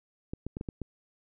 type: clicks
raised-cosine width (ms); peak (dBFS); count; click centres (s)
3; -22; 6; 0.335 / 0.466 / 0.569 / 0.611 / 0.688 / 0.817
effects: none